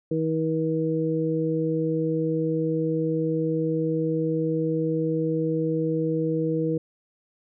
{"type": "harmonic tone", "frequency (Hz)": 160, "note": "D#3", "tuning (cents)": 49, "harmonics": [1, 2, 3], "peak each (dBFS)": [-27, -26, -26], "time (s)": [0.11, 6.78], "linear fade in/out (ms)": 5, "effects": []}